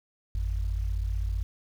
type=tone pair together; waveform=sine; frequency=51.77 / 87.31 Hz; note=G#1 / F2; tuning=-5 / 0 cents; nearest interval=major sixth; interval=905 cents; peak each=-27 / -33 dBFS; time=0.35-1.43 s; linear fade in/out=0 ms; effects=9-bit